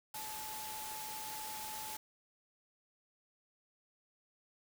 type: tone in noise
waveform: sine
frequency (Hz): 865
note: A5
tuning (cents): -30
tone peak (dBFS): -46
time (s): 0.14-1.97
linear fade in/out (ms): 5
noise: white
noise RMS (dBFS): -45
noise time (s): 0.14-1.97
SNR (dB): -4
effects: none